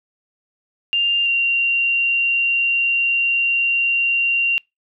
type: tone pair in turn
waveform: sine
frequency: 2794 / 2764 Hz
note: F7 / F7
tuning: 0 / -19 cents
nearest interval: unison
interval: 19 cents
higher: first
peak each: -15 dBFS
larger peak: neither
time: 0.93-1.26 / 1.26-4.58 s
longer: second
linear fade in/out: 0 ms
effects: noise-tail reverb RT60 0.2 s tail -26 dB re dry